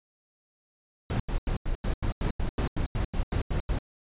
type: noise bursts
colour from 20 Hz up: brown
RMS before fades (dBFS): -27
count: 15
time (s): 1.1-3.787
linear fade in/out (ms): 2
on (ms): 97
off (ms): 88
effects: resampled to 8000 Hz